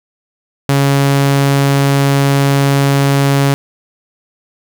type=tone; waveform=sawtooth; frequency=139.2 Hz; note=C#3; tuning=8 cents sharp; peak=-5 dBFS; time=0.69-3.54 s; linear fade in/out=0 ms; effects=7-bit